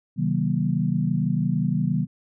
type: chord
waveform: sine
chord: C half-diminished seventh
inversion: none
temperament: just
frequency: 130.81 / 156.98 / 188.37 / 235.5 Hz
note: C3 / Eb3 / Gb3 / Bb3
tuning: 0 / +16 / +31 / +18 cents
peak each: -27 / -24 / -25 / -28 dBFS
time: 0.16-2.07 s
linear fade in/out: 50 ms
effects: none